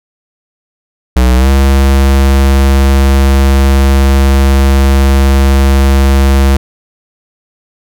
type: tone with pitch glide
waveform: square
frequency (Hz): 62.7 to 67.98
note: B1 to C#2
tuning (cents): +27 to -33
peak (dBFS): -5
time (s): 1.16-6.57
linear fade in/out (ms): 5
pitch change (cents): +140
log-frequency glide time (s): 1.36-1.49
effects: none